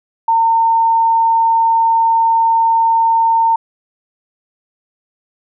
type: tone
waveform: sine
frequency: 910 Hz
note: A#5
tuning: 42 cents flat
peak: -9 dBFS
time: 0.28-3.56 s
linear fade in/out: 5 ms
effects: none